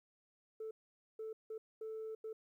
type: tone bursts at uneven times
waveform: sine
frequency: 440 Hz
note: A4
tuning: in tune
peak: -40 dBFS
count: 5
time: 0.6-0.71 / 1.19-1.33 / 1.5-1.58 / 1.81-2.15 / 2.24-2.33 s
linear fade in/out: 5 ms
effects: tanh soft clip ceiling -39 dBFS + 13-bit